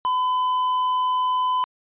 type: tone with tanh clipping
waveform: sine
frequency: 1009 Hz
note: B5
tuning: 37 cents sharp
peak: -20 dBFS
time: 0.05-1.64 s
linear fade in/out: 0 ms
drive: 5 dB
effects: resampled to 8000 Hz